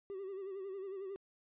triangle tone with vibrato, 387.4 Hz, G4, 20 cents flat, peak -38 dBFS, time 0.1-1.16 s, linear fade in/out 0 ms, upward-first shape sine, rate 11 Hz, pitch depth 67 cents each way, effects tanh soft clip ceiling -35 dBFS + resampled to 8000 Hz

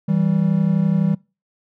triangle tone pair together, 162.2 / 194.16 Hz, E3 / G3, -28 / -16 cents, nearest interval minor third, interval 312 cents, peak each -16 dBFS, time 0.08-1.15 s, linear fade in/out 10 ms, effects noise-tail reverb RT60 0.3 s tail -24 dB re dry

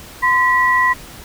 sine tone pair together, 1025 / 1939.5 Hz, C6 / B6, -36 / -32 cents, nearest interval major seventh, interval 1104 cents, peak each -14 dBFS, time 0.22-0.94 s, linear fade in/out 20 ms, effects pink hiss -37 dBFS RMS until 1.24 s

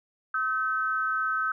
sine tone pair together, 1286.6 / 1530 Hz, E6 / G6, -42 / -42 cents, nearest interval minor third, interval 300 cents, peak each -27 / -28 dBFS, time 0.34-1.52 s, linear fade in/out 5 ms, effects none

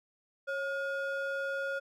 triangle ring-modulated tone, 987.8 Hz, B5, in tune, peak -27 dBFS, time 0.47-1.8 s, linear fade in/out 20 ms, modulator 439 Hz, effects none

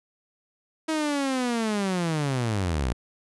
sawtooth linear sweep, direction down, 320.7 to 55 Hz, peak -20 dBFS, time 0.88-2.93 s, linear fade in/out 10 ms, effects resampled to 24000 Hz

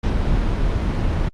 brown noise, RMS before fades -19 dBFS, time 0.03-1.29 s, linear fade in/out 10 ms, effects low-pass 5000 Hz 12 dB/octave + Opus 48 kbps

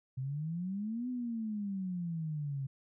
sine exponential two-way sweep, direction up then down, 127 to 254 to 133.3 Hz, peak -34 dBFS, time 0.17-2.67 s, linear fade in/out 10 ms, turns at 1.09 s, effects none

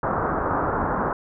white low-pass noise, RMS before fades -24 dBFS, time 0.03-1.13 s, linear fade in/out 2 ms, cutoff 1400 Hz, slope 48 dB/octave, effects none

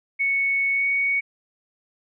sine tone with pitch glide, 2215 to 2232 Hz, C#7 to C#7, -2 to +11 cents, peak -19 dBFS, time 0.19-1.21 s, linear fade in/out 20 ms, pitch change +13 cents, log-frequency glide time 0.73-0.86 s, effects none

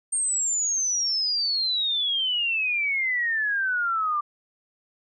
sine exponential sweep, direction down, 8760 to 1174.7 Hz, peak -22 dBFS, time 0.12-4.21 s, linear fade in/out 10 ms, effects none

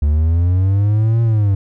triangle linear two-way sweep, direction up then down, 71.5 to 116.6 to 96 Hz, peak -9 dBFS, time 0.02-1.55 s, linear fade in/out 5 ms, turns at 1.22 s, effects none

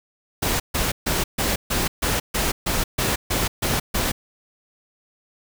pink noise bursts, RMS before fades -22 dBFS, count 12, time 0.42-4.12 s, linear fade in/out 10 ms, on 180 ms, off 140 ms, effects none

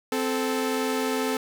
sawtooth tone pair together, 260 / 437.6 Hz, C4 / A4, -11 / -9 cents, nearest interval major sixth, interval 902 cents, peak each -23 dBFS, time 0.12-1.37 s, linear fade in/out 2 ms, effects 8-bit

